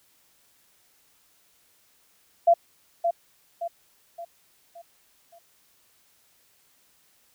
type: tone with echo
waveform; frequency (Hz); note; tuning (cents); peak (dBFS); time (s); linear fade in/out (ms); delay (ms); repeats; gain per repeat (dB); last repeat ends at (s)
sine; 682; F5; -41; -13; 2.47-2.54; 10; 570; 5; -7; 5.39
effects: white hiss -63 dBFS RMS until 7.34 s